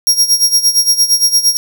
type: tone with tremolo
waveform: sawtooth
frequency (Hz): 5600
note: F8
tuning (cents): +4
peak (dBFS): -3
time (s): 0.07-1.57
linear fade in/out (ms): 0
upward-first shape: sine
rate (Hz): 8.7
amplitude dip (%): 80
effects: none